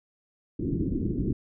white low-pass noise, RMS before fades -28 dBFS, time 0.59-1.33 s, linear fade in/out 5 ms, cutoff 350 Hz, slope 48 dB/octave, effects none

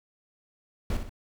brown noise with echo, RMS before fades -27 dBFS, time 0.9-0.97 s, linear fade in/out 2 ms, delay 62 ms, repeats 2, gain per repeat -7 dB, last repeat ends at 1.094 s, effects none

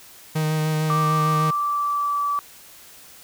45% pulse tone with vibrato, 155.56 Hz, D#3, in tune, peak -20 dBFS, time 0.35-1.51 s, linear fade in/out 10 ms, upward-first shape sine, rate 6.6 Hz, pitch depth 14 cents each way
sine tone with pitch glide, 1174.7 to 1153.9 Hz, D6 to D6, 0 to -31 cents, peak -20 dBFS, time 0.9-2.39 s, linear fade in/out 0 ms, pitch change -31 cents, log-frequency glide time 1.32-2.24 s
effects white hiss -46 dBFS RMS until 3.23 s

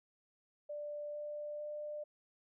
sine tone with pitch steps, 590 / 593.4 / 596.9 Hz, D5 / D5 / D5, +8 / +18 / +28 cents, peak -40 dBFS, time 0.69-2.04 s, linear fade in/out 10 ms, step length 450 ms, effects none

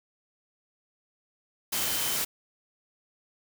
sine tone in noise, 3079 Hz, G7, 32 cents flat, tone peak -38 dBFS, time 1.75-2.17 s, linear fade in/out 10 ms, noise white, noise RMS -29 dBFS, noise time 1.72-2.25 s, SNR -12 dB, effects none

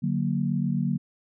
sine chord, D augmented, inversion none, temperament equal, 146.83 / 185 / 233.1 Hz, D3 / F#3 / A#3, 0 / 0 / 0 cents, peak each -27 / -27 / -28 dBFS, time 0.02-0.98 s, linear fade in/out 20 ms, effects none

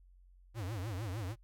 square tone with vibrato, 102.1 Hz, G#2, 29 cents flat, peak -38 dBFS, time 0.54-1.36 s, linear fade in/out 50 ms, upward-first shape triangle, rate 6.6 Hz, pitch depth 300 cents each way, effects noise-tail reverb RT60 0.1 s tail -23 dB re dry + added 45 Hz sine -58 dBFS peak until 1.43 s

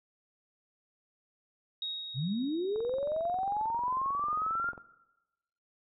sine tone with exponential decay, 3768 Hz, A#7, 18 cents sharp, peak -32 dBFS, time 1.82-3.66 s, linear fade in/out 2 ms, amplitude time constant 400 ms
sine linear sweep, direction up, 114.5 to 1426 Hz, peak -29 dBFS, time 2.14-4.73 s, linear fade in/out 50 ms
click train, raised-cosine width 1 ms, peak -32 dBFS, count 46, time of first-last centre 2.76-4.778 s, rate 22.3 Hz
effects noise-tail reverb RT60 1.0 s tail -17 dB re dry

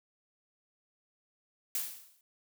blue noise with exponential decay, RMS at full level -31 dBFS, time 1.75-2.21 s, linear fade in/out 1 ms, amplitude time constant 100 ms, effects none

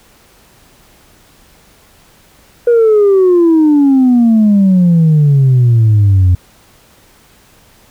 sine exponential sweep, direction down, 483.2 to 88 Hz, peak -3 dBFS, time 2.67-6.35 s, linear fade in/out 5 ms, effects tanh soft clip ceiling -3 dBFS + pink hiss -46 dBFS RMS until 7.9 s

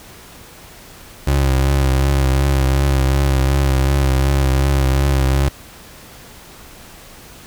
30% pulse tone with vibrato, 67.7 Hz, C#2, 40 cents flat, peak -10 dBFS, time 1.27-5.49 s, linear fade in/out 5 ms, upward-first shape triangle, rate 2.7 Hz, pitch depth 55 cents each way, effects pink hiss -40 dBFS RMS until 7.46 s

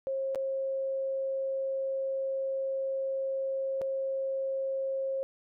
sine tone with dropouts, 537 Hz, C5, 45 cents sharp, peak -29 dBFS, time 0.07-5.23 s, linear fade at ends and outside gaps 0 ms, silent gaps 0.348-0.357 / 3.813-3.817 s, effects none

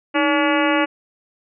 harmonic tone with a mistuned harmonic, 285.5 Hz, D4, 49 cents flat, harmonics 1 / 2 / 3 / 4 / 5 / 6 / 7 / 8 / 9 / 10, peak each -19 / -22 / -24 / -25 / -26 / -27 / -27 / -28 / -29 / -29 dBFS, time 0.14-0.86 s, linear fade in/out 20 ms, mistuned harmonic 1, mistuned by +150 cents, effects none

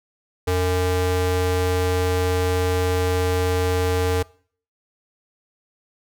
square ring-modulated tone, 183.9 Hz, F#3, 10 cents flat, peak -16 dBFS, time 0.47-4.23 s, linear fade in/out 10 ms, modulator 270 Hz, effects noise-tail reverb RT60 0.5 s tail -23 dB re dry

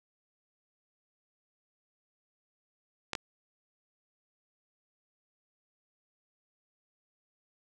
clicks, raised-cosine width 0.2 ms, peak -15 dBFS, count 2, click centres 3.133 / 3.152 s, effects resampled to 22050 Hz + 7-bit

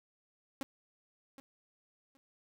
sawtooth tone with echo, 271.1 Hz, C#4, 38 cents flat, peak -32 dBFS, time 0.61-0.63 s, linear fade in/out 0 ms, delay 770 ms, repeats 2, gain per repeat -14 dB, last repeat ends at 2.17 s, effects none

